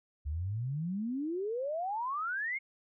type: exponential sweep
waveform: sine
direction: up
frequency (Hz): 69.3 to 2209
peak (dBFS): -32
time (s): 0.25-2.59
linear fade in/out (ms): 20
effects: none